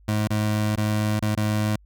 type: tone with dropouts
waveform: 25% pulse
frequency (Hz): 106.4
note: G#2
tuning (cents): +42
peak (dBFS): -17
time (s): 0.08-1.76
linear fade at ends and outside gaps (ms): 5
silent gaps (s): 0.275-0.304 / 0.758-0.775 / 1.194-1.223 / 1.351-1.372
effects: added 50 Hz sine -50 dBFS peak until 1.85 s